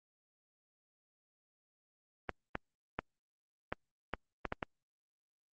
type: clicks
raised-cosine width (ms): 0.5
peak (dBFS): -19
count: 8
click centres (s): 2.293 / 2.554 / 2.99 / 3.725 / 4.137 / 4.453 / 4.524 / 4.628
effects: Opus 32 kbps